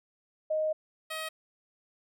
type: tone pair in turn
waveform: sine / 10% pulse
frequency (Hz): 622.3 / 632.8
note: D#5 / D#5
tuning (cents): 0 / +29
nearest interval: unison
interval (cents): 29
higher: second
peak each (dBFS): -26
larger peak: neither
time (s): 0.5-0.73 / 1.1-1.29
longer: first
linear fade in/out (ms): 10
effects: none